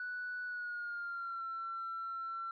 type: tone with pitch glide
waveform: sine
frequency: 1480 to 1349.3 Hz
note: F#6 to E6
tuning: 0 to +40 cents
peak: -37 dBFS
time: 0-2.51 s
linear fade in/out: 2 ms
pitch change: -160 cents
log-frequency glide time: 0.45-1.45 s
effects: tanh soft clip ceiling -34 dBFS